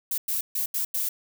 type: noise bursts at uneven times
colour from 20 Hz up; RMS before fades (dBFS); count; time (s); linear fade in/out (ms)
violet; -27; 5; 0.11-0.18 / 0.28-0.41 / 0.55-0.66 / 0.74-0.85 / 0.94-1.09; 5
effects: none